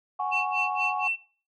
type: chord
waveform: sine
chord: F# suspended second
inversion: none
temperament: equal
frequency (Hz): 740 / 830.6 / 1108.7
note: F#5 / G#5 / C#6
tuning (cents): 0 / 0 / 0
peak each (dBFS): -30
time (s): 0.19-1.08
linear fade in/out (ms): 10
type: tone with tremolo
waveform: sine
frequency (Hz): 2691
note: E7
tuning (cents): +35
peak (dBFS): -23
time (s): 0.31-1.17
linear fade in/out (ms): 20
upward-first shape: sine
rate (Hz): 4.2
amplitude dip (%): 100
effects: noise-tail reverb RT60 0.4 s tail -20 dB re dry + tanh soft clip ceiling -16 dBFS